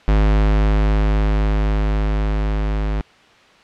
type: tone with level ramp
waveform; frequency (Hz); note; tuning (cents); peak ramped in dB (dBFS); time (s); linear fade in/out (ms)
square; 51.91; G#1; 0; -12 to -19; 0.08-3.01; 0
effects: white hiss -48 dBFS RMS until 3.63 s + low-pass 3000 Hz 12 dB/octave